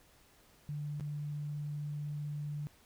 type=tone with dropouts; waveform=sine; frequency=147.4 Hz; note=D3; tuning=7 cents sharp; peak=-36 dBFS; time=0.69-2.67 s; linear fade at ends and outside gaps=0 ms; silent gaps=0.998-1.008 s; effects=pink hiss -64 dBFS RMS until 2.85 s